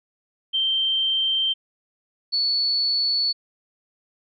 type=tone pair in turn; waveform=sine; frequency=3136 / 4435 Hz; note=G7 / C#8; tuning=0 / 0 cents; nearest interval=tritone; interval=600 cents; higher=second; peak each=-19 dBFS; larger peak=neither; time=0.53-1.54 / 2.32-3.33 s; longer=neither; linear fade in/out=20 ms; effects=none